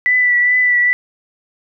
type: tone with vibrato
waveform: sine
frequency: 1975.5 Hz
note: B6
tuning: in tune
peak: -10 dBFS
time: 0.06-0.93 s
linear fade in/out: 0 ms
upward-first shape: triangle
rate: 2.4 Hz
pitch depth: 27 cents each way
effects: none